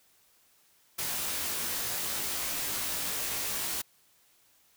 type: noise with comb filter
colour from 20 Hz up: white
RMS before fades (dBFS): -33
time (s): 0.98-3.82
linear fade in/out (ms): 10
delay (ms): 19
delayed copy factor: -0.95
effects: white hiss -65 dBFS RMS until 4.76 s